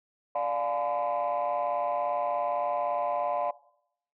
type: chord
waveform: sine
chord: D diminished seventh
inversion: none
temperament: just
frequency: 587.3 / 704.8 / 845.8 / 1014.9 Hz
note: D5 / F5 / Ab5 / Cb6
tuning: 0 / +16 / +31 / +47 cents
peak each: -29 / -29 / -35 / -32 dBFS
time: 0.35-3.51 s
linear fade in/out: 5 ms
effects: noise-tail reverb RT60 0.7 s tail -19 dB re dry + tanh soft clip ceiling -21 dBFS